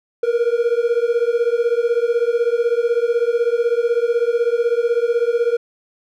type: beating tone pair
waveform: triangle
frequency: 464.5 / 480.5 Hz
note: A#4 / B4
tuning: -6 / -48 cents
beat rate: 16 Hz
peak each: -16 dBFS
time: 0.23-5.57 s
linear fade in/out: 5 ms
effects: none